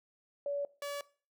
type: tone pair in turn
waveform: sine / sawtooth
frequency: 570 / 572 Hz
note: C#5 / D5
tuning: +48 / -46 cents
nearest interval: unison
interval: 6 cents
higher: second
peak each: -32 / -33 dBFS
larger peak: first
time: 0.46-0.65 / 0.82-1.01 s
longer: neither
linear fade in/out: 2 ms
effects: noise-tail reverb RT60 0.4 s tail -20 dB re dry